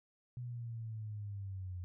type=linear sweep; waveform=sine; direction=down; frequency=124 to 88.5 Hz; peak=-40 dBFS; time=0.37-1.84 s; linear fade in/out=0 ms; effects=none